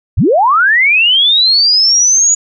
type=linear sweep; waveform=sine; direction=up; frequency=49 to 6870 Hz; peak=-6 dBFS; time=0.17-2.35 s; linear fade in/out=10 ms; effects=none